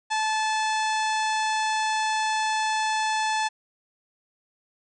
harmonic tone with a mistuned harmonic, 870 Hz, A5, 20 cents flat, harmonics 1 / 2 / 3 / 4 / 5 / 6 / 7 / 8 / 9 / 10, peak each -24 / -30 / -34 / -36 / -38 / -40 / -41 / -42 / -43 / -44 dBFS, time 0.1-3.49 s, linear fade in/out 20 ms, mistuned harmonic 5, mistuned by -26 cents, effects none

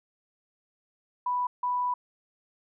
sine tone bursts at uneven times, 987.8 Hz, B5, in tune, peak -25 dBFS, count 2, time 1.26-1.47 / 1.63-1.94 s, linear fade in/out 5 ms, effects none

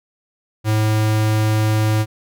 square tone, 108.2 Hz, A2, 29 cents flat, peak -15 dBFS, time 0.64-2.06 s, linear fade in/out 50 ms, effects none

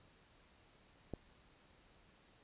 click, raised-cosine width 2 ms, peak -28 dBFS, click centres 1.137 s, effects pink hiss -67 dBFS RMS until 2.43 s + resampled to 8000 Hz

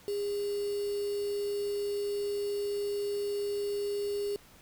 sine tone with quantisation, 406.9 Hz, G#4, 35 cents flat, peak -30 dBFS, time 0.08-4.36 s, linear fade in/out 0 ms, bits 7, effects pink hiss -57 dBFS RMS until 4.61 s

